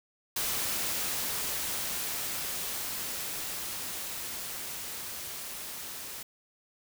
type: noise with level ramp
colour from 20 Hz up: white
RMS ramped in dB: -31 to -41 dBFS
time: 0.36-6.23 s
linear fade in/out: 5 ms
effects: none